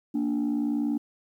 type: tone pair together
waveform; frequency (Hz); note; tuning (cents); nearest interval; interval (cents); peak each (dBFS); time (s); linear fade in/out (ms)
sine; 231.5 / 291.8; A#3 / D4; -12 / -11; major third; 401; -26 / -24; 0.14-0.98; 10
effects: tanh soft clip ceiling -21 dBFS + 10-bit